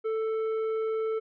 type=tone with tanh clipping; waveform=sine; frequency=441.7 Hz; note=A4; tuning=7 cents sharp; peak=-28 dBFS; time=0.04-1.2 s; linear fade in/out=20 ms; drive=8 dB; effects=none